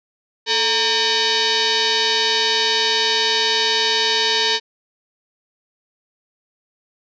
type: tone with frequency modulation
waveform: sine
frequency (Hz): 440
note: A4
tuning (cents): 0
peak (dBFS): -15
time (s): 0.46-4.6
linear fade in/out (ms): 50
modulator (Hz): 684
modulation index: 6.9
effects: none